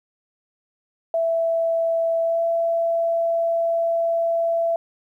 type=tone with pitch glide; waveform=sine; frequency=662 to 669.3 Hz; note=E5 to E5; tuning=+7 to +26 cents; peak=-18 dBFS; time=1.14-4.76 s; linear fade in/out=2 ms; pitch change=+19 cents; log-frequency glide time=2.22-2.42 s; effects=10-bit